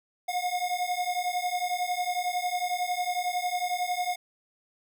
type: beating tone pair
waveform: square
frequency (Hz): 714 / 725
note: F5 / F#5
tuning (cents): +38 / -35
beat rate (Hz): 11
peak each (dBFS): -31 / -31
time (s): 0.28-4.16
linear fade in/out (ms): 10
effects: none